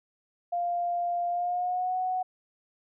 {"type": "tone with pitch glide", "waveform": "sine", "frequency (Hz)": [698.5, 740], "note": ["F5", "F#5"], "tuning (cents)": [0, 0], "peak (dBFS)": -26, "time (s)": [0.52, 2.23], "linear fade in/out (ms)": 10, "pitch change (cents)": 100, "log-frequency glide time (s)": [1.29, 1.96], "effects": []}